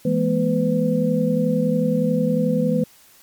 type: tone cluster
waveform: sine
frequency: 166.1 / 209.2 / 240.2 / 504 Hz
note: E3 / G#3 / B3 / B4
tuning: +13 / +13 / -48 / +35 cents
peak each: -22 dBFS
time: 0.05-2.84 s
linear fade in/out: 5 ms
effects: white hiss -51 dBFS RMS until 3.22 s + MP3 96 kbps